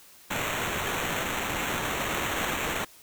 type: noise with sample-and-hold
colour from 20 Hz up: white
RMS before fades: -30 dBFS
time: 0.3-2.85 s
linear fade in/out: 10 ms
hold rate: 4900 Hz
effects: white hiss -53 dBFS RMS until 3.02 s